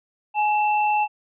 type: tone pair together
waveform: sine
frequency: 841.9 / 2673 Hz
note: G#5 / E7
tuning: +23 / +23 cents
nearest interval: octave + minor sixth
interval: 2000 cents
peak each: -18 / -27 dBFS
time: 0.34-1.08 s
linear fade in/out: 50 ms
effects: none